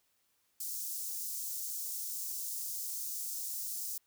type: high-pass noise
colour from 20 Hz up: white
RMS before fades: -39 dBFS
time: 0.6-3.98 s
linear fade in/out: 5 ms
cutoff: 5600 Hz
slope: 24 dB/octave
effects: white hiss -75 dBFS RMS until 4.06 s